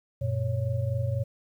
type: tone cluster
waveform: sine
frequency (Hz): 96.1 / 120 / 555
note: G2 / B2 / C#5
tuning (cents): -34 / -49 / +2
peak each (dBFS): -30 / -27 / -35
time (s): 0.21-1.24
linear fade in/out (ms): 10
effects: 10-bit